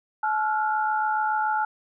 sine tone cluster, 860 / 1362 / 1429 Hz, A5 / F6 / F6, -40 / -44 / +39 cents, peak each -23 / -30 / -29 dBFS, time 0.23-1.65 s, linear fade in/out 5 ms, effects none

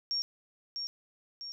sine tone with echo, 5540 Hz, F8, 15 cents flat, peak -29 dBFS, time 0.11-0.22 s, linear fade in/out 0 ms, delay 650 ms, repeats 2, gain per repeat -5 dB, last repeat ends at 1.52 s, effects none

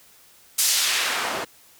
white noise with band-pass filter sweep, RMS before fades -23 dBFS, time 0.58-1.45 s, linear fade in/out 10 ms, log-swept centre 8100 to 500 Hz, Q 0.79, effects white hiss -53 dBFS RMS until 1.79 s

